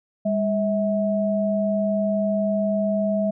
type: tone pair together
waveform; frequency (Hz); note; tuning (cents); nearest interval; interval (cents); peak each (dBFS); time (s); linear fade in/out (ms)
sine; 202.3 / 646; G#3 / E5; -45 / -35; octave + minor sixth; 2010; -22 / -22; 0.25-3.31; 10
effects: none